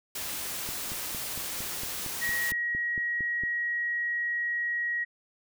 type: noise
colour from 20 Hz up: white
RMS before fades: -35 dBFS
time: 0.15-2.52 s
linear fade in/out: 5 ms
type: click train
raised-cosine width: 3 ms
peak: -28 dBFS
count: 13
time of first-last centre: 0.69-3.436 s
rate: 4.37 Hz
type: tone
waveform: sine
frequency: 1900 Hz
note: A#6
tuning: 33 cents sharp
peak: -27 dBFS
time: 2.21-5.05 s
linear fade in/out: 20 ms
effects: none